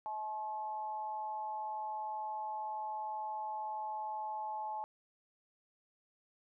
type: tone with amplitude modulation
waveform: sine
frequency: 859 Hz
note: A5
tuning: 42 cents flat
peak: -34 dBFS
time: 0.06-4.84 s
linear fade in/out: 0 ms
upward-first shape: sine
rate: 217 Hz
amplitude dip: 65%
effects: none